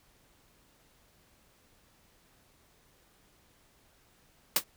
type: noise with exponential decay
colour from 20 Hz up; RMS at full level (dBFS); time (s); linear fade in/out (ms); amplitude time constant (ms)
white; -20; 4.56-4.64; 2; 17
effects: pink hiss -65 dBFS RMS until 4.76 s